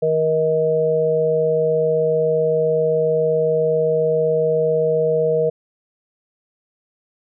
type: harmonic tone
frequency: 157.9 Hz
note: D#3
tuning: 26 cents sharp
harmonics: 1 / 3 / 4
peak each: -26 / -16 / -21 dBFS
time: 0.02-5.5 s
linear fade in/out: 10 ms
effects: none